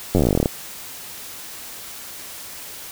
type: slowing click train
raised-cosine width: 2 ms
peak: -4 dBFS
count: 18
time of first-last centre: 0.15-0.458 s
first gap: 10 ms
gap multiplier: 1.07
effects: white hiss -36 dBFS RMS until 2.91 s